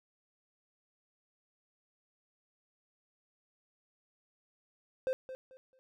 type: tone with echo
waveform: triangle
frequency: 520 Hz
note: C5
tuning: 11 cents flat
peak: -27 dBFS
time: 5.07-5.13 s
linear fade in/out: 0 ms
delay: 220 ms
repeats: 3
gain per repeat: -12 dB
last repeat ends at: 5.79 s
effects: none

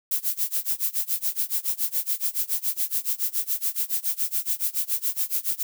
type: noise with tremolo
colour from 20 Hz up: violet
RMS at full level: -23 dBFS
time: 0.11-5.63 s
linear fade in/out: 5 ms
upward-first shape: sine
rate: 7.1 Hz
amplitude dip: 95%
effects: none

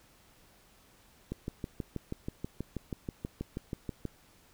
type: click train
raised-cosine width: 3 ms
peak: -22 dBFS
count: 18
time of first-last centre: 1.32-4.053 s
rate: 6.22 Hz
effects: pink hiss -62 dBFS RMS until 4.53 s

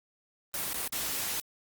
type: noise with dropouts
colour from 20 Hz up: white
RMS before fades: -33 dBFS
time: 0.54-1.4 s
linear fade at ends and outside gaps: 0 ms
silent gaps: 0.732-0.743 / 0.877-0.925 s
effects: Opus 32 kbps

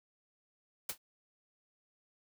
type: noise with exponential decay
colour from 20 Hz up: white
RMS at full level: -31 dBFS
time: 0.89-0.98 s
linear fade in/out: 5 ms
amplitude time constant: 18 ms
effects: none

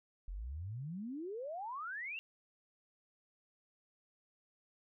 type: exponential sweep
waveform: sine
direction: up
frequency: 41.2 to 2818 Hz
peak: -40 dBFS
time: 0.28-2.19 s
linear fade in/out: 0 ms
effects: none

